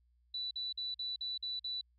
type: tone bursts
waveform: sine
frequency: 3965 Hz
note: B7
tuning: 6 cents sharp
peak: -36 dBFS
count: 7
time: 0.34-1.812 s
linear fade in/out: 5 ms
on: 170 ms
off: 47 ms
effects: added 60 Hz sine -68 dBFS peak until 1.98 s